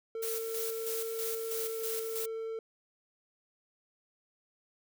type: tone with pitch glide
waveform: triangle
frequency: 451 to 448.4 Hz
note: A4 to A4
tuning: +43 to +33 cents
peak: -33 dBFS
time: 0.15-2.59 s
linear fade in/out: 2 ms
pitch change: -10 cents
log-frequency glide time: 1.47-1.81 s
type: noise with tremolo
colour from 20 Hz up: blue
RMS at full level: -37 dBFS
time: 0.22-2.26 s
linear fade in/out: 10 ms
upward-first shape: square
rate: 3.1 Hz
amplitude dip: 55%
effects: none